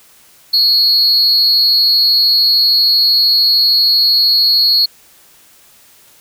triangle tone with amplitude modulation, 4327 Hz, C#8, 43 cents flat, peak -4 dBFS, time 0.53-4.86 s, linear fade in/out 10 ms, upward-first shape sine, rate 233 Hz, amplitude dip 65%, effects white hiss -46 dBFS RMS until 6.2 s

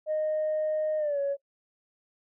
sine tone with pitch glide, 618 to 560.2 Hz, D#5 to C#5, -12 to +18 cents, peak -24 dBFS, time 0.06-1.37 s, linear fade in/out 50 ms, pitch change -170 cents, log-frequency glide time 0.98-1.19 s, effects noise-tail reverb RT60 0.1 s tail -19 dB re dry + tanh soft clip ceiling -22 dBFS

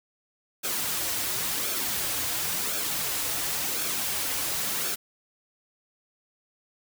white noise with flanger, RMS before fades -29 dBFS, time 0.63-4.96 s, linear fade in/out 20 ms, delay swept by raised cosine 1 to 5.2 ms, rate 0.94 Hz, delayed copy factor -0.5, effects none

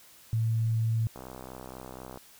sine tone, 112.8 Hz, A2, 44 cents sharp, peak -24 dBFS, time 0.33-1.07 s, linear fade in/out 0 ms
click train, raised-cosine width 1 ms, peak -28 dBFS, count 66, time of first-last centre 1.16-2.174 s, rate 64.1 Hz
effects white hiss -55 dBFS RMS until 2.39 s

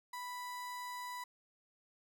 35% pulse tone, 987.8 Hz, B5, in tune, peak -40 dBFS, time 0.13-1.24 s, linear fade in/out 5 ms, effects none

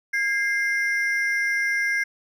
triangle ring-modulated tone, 1864.7 Hz, A#6, in tune, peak -16 dBFS, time 0.13-2.04 s, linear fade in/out 10 ms, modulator 233 Hz, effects none

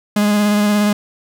45% pulse tone with vibrato, 207.7 Hz, G#3, in tune, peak -12 dBFS, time 0.16-0.93 s, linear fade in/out 5 ms, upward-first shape square, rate 17 Hz, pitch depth 14 cents each way, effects none

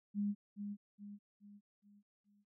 sine tone with echo, 204.3 Hz, G#3, 28 cents flat, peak -33 dBFS, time 0.14-0.35 s, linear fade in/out 50 ms, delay 420 ms, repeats 5, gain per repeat -7 dB, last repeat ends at 2.45 s, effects none

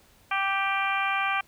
harmonic tone with a mistuned harmonic, 391.2 Hz, G4, 4 cents flat, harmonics 2 / 3 / 4 / 5 / 6 / 7 / 8, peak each -30 / -29 / -31 / -37 / -29 / -38 / -39 dBFS, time 0.31-1.41 s, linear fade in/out 5 ms, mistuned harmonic 6, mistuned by +15 cents, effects pink hiss -59 dBFS RMS until 1.47 s

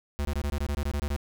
square tone bursts, 72.3 Hz, D2, 27 cents flat, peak -27 dBFS, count 12, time 0.19-1.163 s, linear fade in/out 0 ms, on 60 ms, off 23 ms, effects none

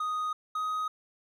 triangle tone pair in turn, 1244.5 / 1255.3 Hz, D#6 / D#6, 0 / +15 cents, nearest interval unison, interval 15 cents, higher second, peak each -27 dBFS, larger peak neither, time 0-0.33 / 0.55-0.88 s, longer neither, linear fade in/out 5 ms, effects none

